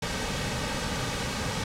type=noise with comb filter; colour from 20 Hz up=pink; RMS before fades=-30 dBFS; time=0.02-1.64 s; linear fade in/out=5 ms; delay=2.9 ms; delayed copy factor=-0.55; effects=low-pass 7000 Hz 12 dB/octave

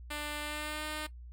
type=tone with pitch glide; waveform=5% pulse; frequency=296.9 to 305.4 Hz; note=D4 to D#4; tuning=+19 to -32 cents; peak=-25 dBFS; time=0.1-1.07 s; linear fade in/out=10 ms; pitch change=+49 cents; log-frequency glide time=0.41-0.84 s; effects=noise-tail reverb RT60 0.1 s tail -17 dB re dry + added 60 Hz sine -45 dBFS peak until 1.32 s

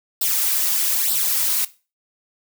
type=noise with flanger; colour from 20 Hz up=blue; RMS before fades=-20 dBFS; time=0.21-1.65 s; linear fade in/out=5 ms; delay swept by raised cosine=0.23 to 4.13 ms; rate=1.1 Hz; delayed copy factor=+0.7; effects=noise-tail reverb RT60 0.3 s tail -17 dB re dry

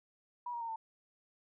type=tone with pitch steps; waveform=sine; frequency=970 / 944.6 / 919.8 / 895.7 Hz; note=B5 / A#5 / A#5 / A5; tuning=-31 / +23 / -23 / +31 cents; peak=-37 dBFS; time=0.46-0.76 s; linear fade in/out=5 ms; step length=75 ms; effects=none

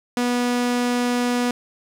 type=tone; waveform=sawtooth; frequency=244.2 Hz; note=B3; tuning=19 cents flat; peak=-15 dBFS; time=0.17-1.51 s; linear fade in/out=2 ms; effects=low-pass 10000 Hz 12 dB/octave + 7-bit

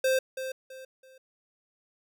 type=tone with echo; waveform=square; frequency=523.3 Hz; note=C5; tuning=in tune; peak=-23 dBFS; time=0.04-0.19 s; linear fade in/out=5 ms; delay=330 ms; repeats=3; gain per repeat=-10 dB; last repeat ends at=1.18 s; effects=none

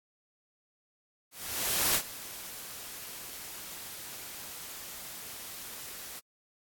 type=noise with ADSR envelope; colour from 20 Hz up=white; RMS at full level=-26 dBFS; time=1.31-6.2 s; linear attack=640 ms; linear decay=70 ms; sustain=-17 dB; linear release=14 ms; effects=AAC 64 kbps

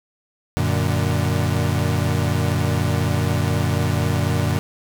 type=chord; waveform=35% pulse; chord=Gb augmented; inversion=none; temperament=equal; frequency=92.5 / 116.54 / 146.83 Hz; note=Gb2 / Bb2 / D3; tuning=0 / 0 / 0 cents; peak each=-20 / -21 / -21 dBFS; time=0.57-4.59 s; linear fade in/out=0 ms; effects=none

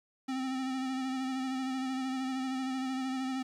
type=tone with vibrato; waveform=square; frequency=261.6 Hz; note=C4; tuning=in tune; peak=-33 dBFS; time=0.28-3.43 s; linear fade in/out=10 ms; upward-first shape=sine; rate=13 Hz; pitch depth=30 cents each way; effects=low-pass 7000 Hz 12 dB/octave + 10-bit

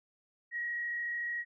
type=tone with frequency modulation; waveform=sine; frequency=1900 Hz; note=A#6; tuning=33 cents sharp; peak=-33 dBFS; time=0.51-1.45 s; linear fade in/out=50 ms; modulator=33.8 Hz; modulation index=0.58; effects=none

